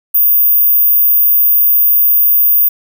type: tone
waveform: sine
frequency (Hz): 14917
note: A#9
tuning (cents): 0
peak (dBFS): -6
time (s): 0.14-2.69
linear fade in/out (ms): 10
effects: none